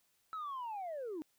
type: linear sweep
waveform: sine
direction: down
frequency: 1318.5 to 290 Hz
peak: -37 dBFS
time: 0.33-1.22 s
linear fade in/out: 0 ms
effects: tanh soft clip ceiling -37 dBFS + white hiss -75 dBFS RMS until 1.38 s